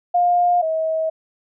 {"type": "tone pair in turn", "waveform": "sine", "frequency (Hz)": [707, 639.8], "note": ["F5", "D#5"], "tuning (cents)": [21, 48], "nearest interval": "major second", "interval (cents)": 173, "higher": "first", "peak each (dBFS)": [-13, -18], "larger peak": "first", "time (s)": [[0.14, 0.62], [0.62, 1.1]], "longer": "neither", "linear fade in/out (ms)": 10, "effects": []}